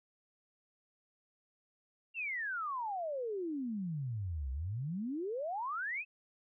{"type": "exponential two-way sweep", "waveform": "sine", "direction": "down then up", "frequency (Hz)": [2800, 62.8, 2658], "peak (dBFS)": -35, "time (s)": [2.14, 6.05], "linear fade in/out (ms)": 50, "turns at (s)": 4.51, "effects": []}